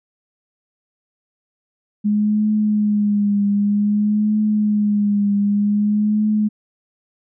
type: tone with vibrato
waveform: sine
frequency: 207.7 Hz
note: G#3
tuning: in tune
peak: -14 dBFS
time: 2.04-6.49 s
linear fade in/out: 20 ms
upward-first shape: triangle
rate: 0.53 Hz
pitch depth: 49 cents each way
effects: none